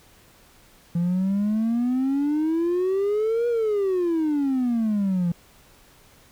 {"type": "exponential two-way sweep", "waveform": "triangle", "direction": "up then down", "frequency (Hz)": [168.6, 481, 168.6], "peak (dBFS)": -17, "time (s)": [0.95, 5.32], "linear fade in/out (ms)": 5, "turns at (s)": 3.48, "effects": ["tanh soft clip ceiling -15 dBFS", "pink hiss -54 dBFS RMS until 6.31 s"]}